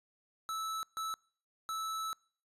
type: tone bursts at uneven times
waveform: square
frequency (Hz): 1309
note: E6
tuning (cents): -13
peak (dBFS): -36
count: 3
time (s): 0.49-0.83 / 0.97-1.14 / 1.69-2.13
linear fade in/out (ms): 0
effects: noise-tail reverb RT60 0.5 s tail -26 dB re dry + resampled to 32000 Hz